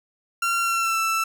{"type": "tone with pitch glide", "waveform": "30% pulse", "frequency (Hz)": [1373, 1327.8], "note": ["F6", "E6"], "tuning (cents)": [-30, 12], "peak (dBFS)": -18, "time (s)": [0.42, 1.24], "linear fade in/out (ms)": 5, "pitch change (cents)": -58, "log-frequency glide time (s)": [0.61, 1], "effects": []}